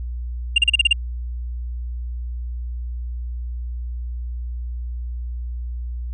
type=tone bursts; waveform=triangle; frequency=2794 Hz; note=F7; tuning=in tune; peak=-9 dBFS; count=7; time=0.56-0.93 s; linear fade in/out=5 ms; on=22 ms; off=36 ms; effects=added 60 Hz sine -25 dBFS peak until 6.13 s + resampled to 22050 Hz